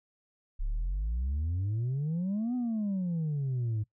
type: exponential two-way sweep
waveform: sine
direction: up then down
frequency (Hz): 32.64 to 253.2 to 104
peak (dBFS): -26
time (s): 0.59-3.84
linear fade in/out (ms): 20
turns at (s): 2.55
effects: noise-tail reverb RT60 0.1 s tail -20 dB re dry + tanh soft clip ceiling -27 dBFS